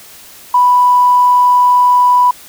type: tone with tanh clipping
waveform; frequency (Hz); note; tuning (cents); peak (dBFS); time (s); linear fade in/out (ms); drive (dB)
triangle; 987.8; B5; 0; -5; 0.54-2.31; 5; 2
effects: white hiss -37 dBFS RMS until 2.48 s